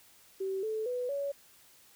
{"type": "tone with pitch steps", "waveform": "sine", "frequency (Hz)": [384.4, 436.5, 495.6, 562.8], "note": ["G4", "A4", "B4", "C#5"], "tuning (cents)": [-34, -14, 6, 26], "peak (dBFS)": -31, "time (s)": [0.4, 1.32], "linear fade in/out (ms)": 10, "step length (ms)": 230, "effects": ["white hiss -60 dBFS RMS until 1.95 s"]}